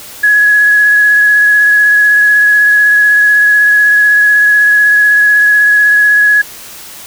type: tone with vibrato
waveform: sine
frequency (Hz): 1681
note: G#6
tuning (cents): +20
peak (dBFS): -4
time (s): 0.23-6.42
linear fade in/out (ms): 10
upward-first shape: triangle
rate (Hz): 16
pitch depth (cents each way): 17
effects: white hiss -30 dBFS RMS until 7.06 s